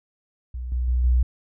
sine tone with level steps, 61.74 Hz, B1, in tune, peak -28 / -21 / -18 / -15 dBFS, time 0.54-1.23 s, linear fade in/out 5 ms, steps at 0.72 / 0.88 / 1.04 s, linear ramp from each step 2 ms, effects none

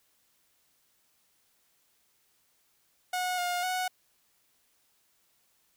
sawtooth tone with pitch steps, 729 / 712 / 737 Hz, F#5 / F5 / F#5, -26 / +33 / -7 cents, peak -25 dBFS, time 3.13-3.88 s, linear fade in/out 5 ms, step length 250 ms, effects white hiss -70 dBFS RMS until 5.76 s

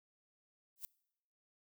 violet noise with exponential growth, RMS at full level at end -40 dBFS, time 0.76-0.85 s, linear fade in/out 0 ms, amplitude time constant 18 ms, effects noise-tail reverb RT60 0.8 s tail -24 dB re dry

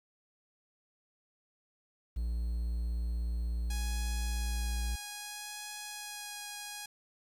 triangle tone, 58.27 Hz, A#1, in tune, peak -29 dBFS, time 2.16-4.96 s, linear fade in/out 10 ms
5% pulse tone with vibrato, 830.6 Hz, G#5, in tune, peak -29 dBFS, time 3.7-6.86 s, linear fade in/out 5 ms, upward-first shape sine, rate 0.62 Hz, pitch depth 10 cents each way
effects 10-bit

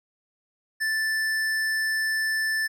sine tone with tanh clipping, 1760 Hz, A6, in tune, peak -25 dBFS, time 0.8-2.68 s, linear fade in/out 20 ms, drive 16 dB, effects none

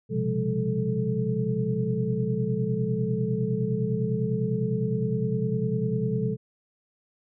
sine tone cluster, 123.1 / 133 / 173.7 / 203.5 / 436.2 Hz, B2 / C3 / F3 / G#3 / A4, -5 / +29 / -9 / -35 / -15 cents, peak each -30 dBFS, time 0.09-6.37 s, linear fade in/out 50 ms, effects none

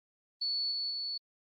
sine tone with level steps, 4435 Hz, C#8, in tune, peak -30 / -32 / -34 dBFS, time 0.41-1.18 s, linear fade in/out 10 ms, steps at 0.71 / 0.9 s, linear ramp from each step 10 ms, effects Opus 32 kbps

